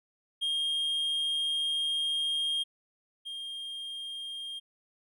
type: tone pair in turn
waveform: triangle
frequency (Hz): 3227 / 3216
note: G7 / G7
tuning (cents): +50 / +44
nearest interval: unison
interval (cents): 6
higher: first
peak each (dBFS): -26 / -35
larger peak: first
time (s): 0.41-2.64 / 3.25-4.6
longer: first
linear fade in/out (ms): 20
effects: none